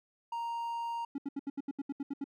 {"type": "tone", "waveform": "triangle", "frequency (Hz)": 932.3, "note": "A#5", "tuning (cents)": 0, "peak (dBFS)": -32, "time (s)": [0.32, 1.05], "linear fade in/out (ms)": 5}
{"type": "tone bursts", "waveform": "triangle", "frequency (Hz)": 279.2, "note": "C#4", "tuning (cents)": 13, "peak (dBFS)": -31, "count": 11, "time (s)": [1.15, 2.242], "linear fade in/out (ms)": 5, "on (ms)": 32, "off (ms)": 74}
{"effects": []}